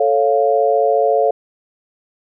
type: chord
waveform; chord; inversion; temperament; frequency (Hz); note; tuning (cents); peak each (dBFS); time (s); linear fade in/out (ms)
sine; A augmented; none; equal; 440 / 554.4 / 698.5; A4 / C#5 / E#5; 0 / 0 / 0; -16; 0-1.31; 5
effects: none